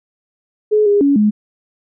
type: tone with pitch steps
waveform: sine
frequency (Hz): 424.9 / 408 / 281.8 / 210.6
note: G#4 / G#4 / C#4 / G#3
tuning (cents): +40 / -31 / +29 / +24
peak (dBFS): -9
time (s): 0.71-1.31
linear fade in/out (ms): 20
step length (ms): 150
effects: none